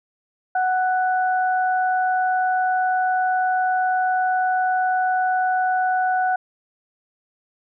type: tone pair together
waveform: sine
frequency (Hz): 742 / 1484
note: F#5 / F#6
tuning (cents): +5 / +5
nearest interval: octave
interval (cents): 1200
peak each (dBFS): -18 / -25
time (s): 0.55-6.36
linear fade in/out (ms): 5
effects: none